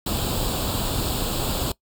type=noise with comb filter; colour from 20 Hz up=pink; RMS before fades=-25 dBFS; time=0.06-1.72 s; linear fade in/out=5 ms; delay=0.25 ms; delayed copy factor=+0.75; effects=noise-tail reverb RT60 0.1 s tail -21 dB re dry